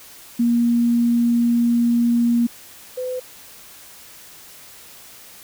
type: tone pair in turn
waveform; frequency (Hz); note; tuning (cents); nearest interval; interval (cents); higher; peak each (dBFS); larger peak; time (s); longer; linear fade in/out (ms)
sine; 236.5 / 506.7; A#3 / B4; +25 / +44; octave + minor second; 1319; second; -14 / -23; first; 0.39-2.47 / 2.97-3.2; first; 10
effects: white hiss -43 dBFS RMS until 5.43 s